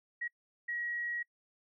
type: tone bursts at uneven times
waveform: sine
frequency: 1906 Hz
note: A#6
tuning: 38 cents sharp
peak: -34 dBFS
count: 2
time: 0.21-0.28 / 0.68-1.23 s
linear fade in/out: 10 ms
effects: noise-tail reverb RT60 0.1 s tail -26 dB re dry